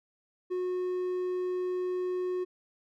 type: tone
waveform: triangle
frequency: 364.2 Hz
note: F#4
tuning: 27 cents flat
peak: -27 dBFS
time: 0.5-2.45 s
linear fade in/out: 20 ms
effects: none